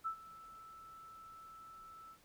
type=tone with ADSR envelope; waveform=sine; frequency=1319 Hz; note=E6; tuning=1 cent sharp; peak=-34 dBFS; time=0.04-2.18 s; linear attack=25 ms; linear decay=87 ms; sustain=-18 dB; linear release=70 ms; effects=pink hiss -67 dBFS RMS until 2.24 s